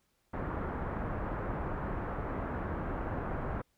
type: low-pass noise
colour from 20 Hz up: pink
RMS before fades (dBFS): -36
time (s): 0.33-3.62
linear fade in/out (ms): 10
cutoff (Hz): 1500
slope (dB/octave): 24
effects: pink hiss -75 dBFS RMS until 3.77 s